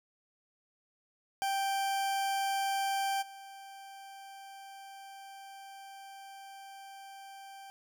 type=tone with level steps; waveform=40% pulse; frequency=784 Hz; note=G5; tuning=in tune; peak=-29 / -46 dBFS; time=1.42-7.7 s; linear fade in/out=0 ms; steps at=3.21 s; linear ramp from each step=20 ms; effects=none